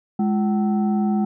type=tone with frequency modulation; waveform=sine; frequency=208 Hz; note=G#3; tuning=3 cents sharp; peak=-17 dBFS; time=0.19-1.25 s; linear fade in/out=5 ms; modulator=552 Hz; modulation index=0.57; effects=none